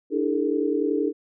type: tone cluster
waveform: sine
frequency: 295 / 325.6 / 408.3 / 451.3 Hz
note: D4 / E4 / G#4 / A4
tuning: +8 / -21 / -29 / +44 cents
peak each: -25 / -28 / -26 / -27 dBFS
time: 0.1-1.13 s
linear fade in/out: 50 ms
effects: none